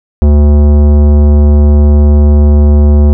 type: tone with tanh clipping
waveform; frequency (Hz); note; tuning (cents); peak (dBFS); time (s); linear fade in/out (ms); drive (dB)
sine; 73.4; D2; 0; -4; 0.22-3.13; 0; 16
effects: none